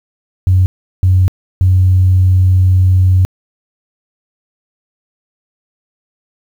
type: tone bursts at uneven times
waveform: sine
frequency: 92.5 Hz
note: F#2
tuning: in tune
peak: -5 dBFS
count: 3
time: 0.47-0.66 / 1.03-1.28 / 1.61-3.25 s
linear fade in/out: 0 ms
effects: tanh soft clip ceiling -1 dBFS + 7-bit